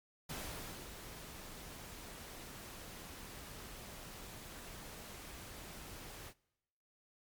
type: noise with ADSR envelope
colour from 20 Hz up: pink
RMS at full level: -43 dBFS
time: 0.29-6.34 s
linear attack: 9 ms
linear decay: 570 ms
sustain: -7 dB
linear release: 64 ms
effects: noise-tail reverb RT60 1.0 s tail -25 dB re dry + MP3 96 kbps